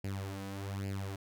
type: tone with flanger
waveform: sawtooth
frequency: 98 Hz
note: G2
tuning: in tune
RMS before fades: -39 dBFS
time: 0.04-1.16 s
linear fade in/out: 5 ms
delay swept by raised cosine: 0.41 to 4.01 ms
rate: 1.2 Hz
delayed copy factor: +0.75
effects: none